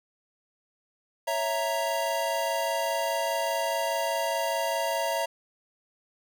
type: chord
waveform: square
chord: A# diminished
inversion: first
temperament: equal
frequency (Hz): 554.4 / 659.3 / 932.3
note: C#5 / E5 / A#5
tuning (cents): 0 / 0 / 0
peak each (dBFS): -33 / -30 / -31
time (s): 1.27-5.26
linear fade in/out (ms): 10
effects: none